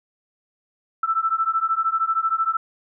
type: beating tone pair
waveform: sine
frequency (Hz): 1318.5 / 1331.5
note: E6 / E6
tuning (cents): 0 / +17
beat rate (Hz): 13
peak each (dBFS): -22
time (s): 1.03-2.57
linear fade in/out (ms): 5
effects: none